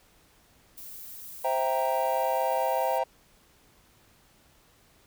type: noise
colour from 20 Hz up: violet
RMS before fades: -43 dBFS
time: 0.77-2.99 s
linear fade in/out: 10 ms
type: chord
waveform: triangle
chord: C dominant seventh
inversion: none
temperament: equal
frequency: 523.3 / 659.3 / 784 / 932.3 Hz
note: C5 / E5 / G5 / Bb5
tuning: 0 / 0 / 0 / 0 cents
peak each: -28 dBFS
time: 1.44-3.04 s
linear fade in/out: 10 ms
effects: pink hiss -61 dBFS RMS until 5.06 s